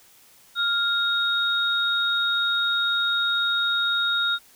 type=tone pair together; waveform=sine; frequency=1400 / 3738 Hz; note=F6 / A#7; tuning=+4 / +4 cents; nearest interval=octave + perfect fourth; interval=1700 cents; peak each=-23 dBFS; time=0.55-4.39 s; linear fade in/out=50 ms; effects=white hiss -54 dBFS RMS until 4.55 s